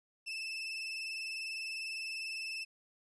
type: tone with vibrato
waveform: 30% pulse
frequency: 2637 Hz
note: E7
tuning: in tune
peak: -35 dBFS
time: 0.26-2.65 s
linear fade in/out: 20 ms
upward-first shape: triangle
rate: 20 Hz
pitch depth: 54 cents each way
effects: resampled to 24000 Hz + 12-bit